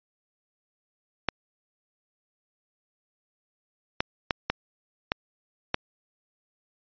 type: clicks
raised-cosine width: 0.3 ms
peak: -7 dBFS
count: 6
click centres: 1.287 / 4.005 / 4.308 / 4.5 / 5.119 / 5.744 s
effects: resampled to 11025 Hz